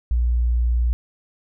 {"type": "tone", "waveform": "sine", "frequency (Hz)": 59.6, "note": "A#1", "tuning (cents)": 39, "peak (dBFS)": -16, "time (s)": [0.11, 0.93], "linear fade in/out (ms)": 0, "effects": []}